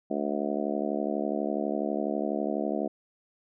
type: harmonic tone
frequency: 72.1 Hz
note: D2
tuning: 31 cents flat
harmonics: 3 / 4 / 5 / 6 / 7 / 8 / 9 / 10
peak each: -33 / -33 / -34 / -39 / -37 / -38 / -34 / -39 dBFS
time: 0.1-2.88 s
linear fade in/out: 10 ms
effects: none